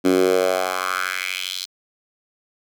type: tone with high-pass filter sweep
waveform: 10% pulse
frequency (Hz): 92.5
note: F#2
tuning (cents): 0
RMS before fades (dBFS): -21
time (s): 0.04-1.66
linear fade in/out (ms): 20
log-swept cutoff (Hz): 270 to 4300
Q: 3.1
effects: none